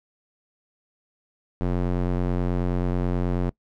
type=tone with band-pass filter; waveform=square; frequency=44.66 Hz; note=F1; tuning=39 cents sharp; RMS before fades=-24 dBFS; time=1.61-3.5 s; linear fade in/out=0 ms; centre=260 Hz; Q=0.52; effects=noise-tail reverb RT60 0.1 s tail -24 dB re dry